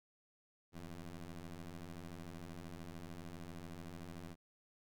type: ring-modulated tone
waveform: 20% pulse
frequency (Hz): 87.31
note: F2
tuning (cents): 0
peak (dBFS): -39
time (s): 0.72-4.36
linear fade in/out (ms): 50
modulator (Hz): 80.7
effects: none

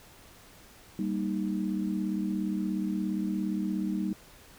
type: chord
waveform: sine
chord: Eb major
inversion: first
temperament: equal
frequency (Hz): 196 / 233.1 / 311.1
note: G3 / Bb3 / Eb4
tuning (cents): 0 / 0 / 0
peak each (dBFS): -30 / -35 / -33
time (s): 0.99-4.13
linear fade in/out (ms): 2
effects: pink hiss -54 dBFS RMS until 4.58 s

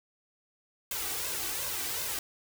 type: noise with flanger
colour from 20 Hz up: white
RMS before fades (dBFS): -34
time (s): 0.91-2.19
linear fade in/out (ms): 2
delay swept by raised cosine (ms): 1.9 to 2.65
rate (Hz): 2.7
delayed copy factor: +0.65
effects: none

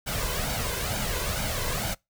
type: noise with flanger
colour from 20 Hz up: pink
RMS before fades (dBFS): -29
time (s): 0.06-1.95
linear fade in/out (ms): 20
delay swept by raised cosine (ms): 1.3 to 1.99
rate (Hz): 2.2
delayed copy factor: +0.6
effects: noise-tail reverb RT60 0.2 s tail -25 dB re dry

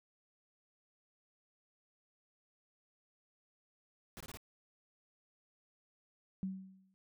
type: noise bursts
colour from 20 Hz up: pink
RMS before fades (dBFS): -49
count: 4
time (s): 4.17-4.372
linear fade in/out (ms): 0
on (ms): 34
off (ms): 22
type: tone with exponential decay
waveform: sine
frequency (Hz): 190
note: F#3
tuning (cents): +46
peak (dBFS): -33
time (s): 6.43-6.94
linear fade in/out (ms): 0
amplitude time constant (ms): 110
effects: none

